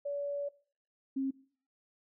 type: tone pair in turn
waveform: sine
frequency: 571 / 268.7 Hz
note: D5 / C4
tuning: -49 / +46 cents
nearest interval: octave + minor second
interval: 1305 cents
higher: first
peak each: -33 / -30 dBFS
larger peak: second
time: 0.05-0.49 / 1.16-1.31 s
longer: first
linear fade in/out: 10 ms
effects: noise-tail reverb RT60 0.5 s tail -21 dB re dry